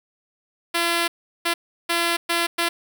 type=tone bursts at uneven times; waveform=5% pulse; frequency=340 Hz; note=F4; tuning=46 cents flat; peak=-8 dBFS; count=5; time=0.74-1.08 / 1.45-1.54 / 1.89-2.17 / 2.29-2.47 / 2.58-2.69 s; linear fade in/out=10 ms; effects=none